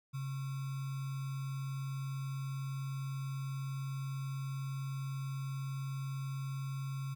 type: tone with sample-and-hold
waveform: sine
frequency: 135.5 Hz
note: C#3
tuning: 39 cents flat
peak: -36 dBFS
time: 0.13-7.15 s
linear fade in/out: 20 ms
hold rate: 1225 Hz
effects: none